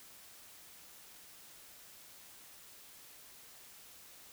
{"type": "silence", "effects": ["white hiss -56 dBFS RMS until 4.32 s"]}